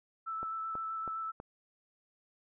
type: tone with vibrato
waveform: sine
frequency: 1318.5 Hz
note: E6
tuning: in tune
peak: -35 dBFS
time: 0.26-1.32 s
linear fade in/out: 20 ms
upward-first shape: square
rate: 7.8 Hz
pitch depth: 10 cents each way
type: click train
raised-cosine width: 1 ms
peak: -29 dBFS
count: 4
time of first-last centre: 0.43-1.401 s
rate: 3.09 Hz
effects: none